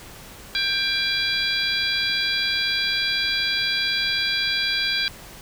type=harmonic tone with a mistuned harmonic; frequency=792 Hz; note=G5; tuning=18 cents sharp; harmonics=2 / 3 / 4 / 5 / 6; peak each=-27 / -27 / -27 / -27 / -27 dBFS; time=0.55-5.08 s; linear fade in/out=0 ms; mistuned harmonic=4; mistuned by=+90 cents; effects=pink hiss -42 dBFS RMS until 5.41 s